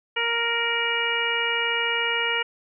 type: harmonic tone with a mistuned harmonic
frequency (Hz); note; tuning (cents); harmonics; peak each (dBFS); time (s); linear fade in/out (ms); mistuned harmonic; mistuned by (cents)
466.3; A#4; +1; 1 / 2 / 3 / 4 / 5 / 6; -31 / -31 / -30 / -29 / -27 / -27; 0.16-2.43; 10; 6; +46
effects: none

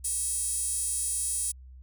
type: tone with high-pass filter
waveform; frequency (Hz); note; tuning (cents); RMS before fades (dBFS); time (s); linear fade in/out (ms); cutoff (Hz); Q
5% pulse; 647; E5; -32; -30; 0.04-1.52; 10; 10000; 4.4
effects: added 64 Hz sine -45 dBFS peak until 1.82 s

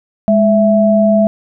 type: tone pair together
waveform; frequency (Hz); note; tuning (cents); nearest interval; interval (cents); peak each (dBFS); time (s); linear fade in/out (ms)
sine; 207.7 / 660.8; G#3 / E5; 0 / +4; octave + minor sixth; 2004; -10; 0.28-1.27; 0
effects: none

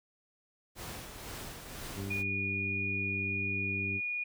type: noise with tremolo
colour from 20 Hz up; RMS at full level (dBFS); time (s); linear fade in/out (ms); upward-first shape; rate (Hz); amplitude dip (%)
pink; -42; 0.75-2.24; 50; sine; 2; 45
type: harmonic tone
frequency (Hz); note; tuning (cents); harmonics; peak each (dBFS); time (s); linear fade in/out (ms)
98.4; G2; +7; 1 / 2 / 3 / 4; -38 / -41 / -44 / -45; 1.94-4.01; 50
type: tone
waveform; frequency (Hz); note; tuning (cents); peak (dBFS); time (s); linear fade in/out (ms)
sine; 2446; D#7; -30; -32; 2.1-4.24; 10
effects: none

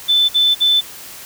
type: tone bursts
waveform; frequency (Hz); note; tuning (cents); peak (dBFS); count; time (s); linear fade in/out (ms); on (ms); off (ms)
sine; 3520; A7; 0; -10; 3; 0.08-0.812; 20; 210; 51
effects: white hiss -35 dBFS RMS until 1.25 s

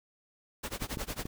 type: noise with tremolo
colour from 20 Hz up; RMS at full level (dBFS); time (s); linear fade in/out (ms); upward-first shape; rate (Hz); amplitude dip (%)
pink; -35; 0.63-1.27; 10; sine; 11; 95
type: clicks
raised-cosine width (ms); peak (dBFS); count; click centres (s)
3; -23; 3; 0.822 / 0.972 / 1.255
effects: none

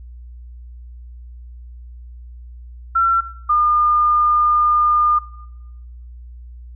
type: tone pair in turn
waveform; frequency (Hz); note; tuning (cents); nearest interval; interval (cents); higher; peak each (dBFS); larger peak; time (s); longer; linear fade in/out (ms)
sine; 1354 / 1210.5; E6 / D#6; +46 / -48; major second; 194; first; -12; neither; 2.95-3.21 / 3.49-5.19; second; 10
effects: noise-tail reverb RT60 1.0 s tail -19 dB re dry + added 60 Hz sine -34 dBFS peak until 6.75 s

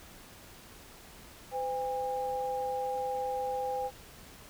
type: tone pair together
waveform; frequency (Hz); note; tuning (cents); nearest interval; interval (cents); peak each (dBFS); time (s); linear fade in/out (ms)
sine; 509.2 / 808; C5 / G#5; -47 / -48; minor sixth; 799; -34 / -33; 1.51-3.91; 50
effects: pink hiss -52 dBFS RMS until 4.49 s

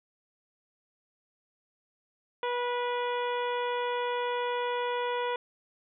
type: harmonic tone with a mistuned harmonic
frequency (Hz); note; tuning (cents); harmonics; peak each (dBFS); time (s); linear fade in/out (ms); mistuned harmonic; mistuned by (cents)
487.2; B4; -24; 1 / 2 / 3 / 4 / 5 / 6 / 7; -31 / -32 / -40 / -42 / -44 / -46 / -44; 2.43-5.36; 2; 4; +18
effects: none

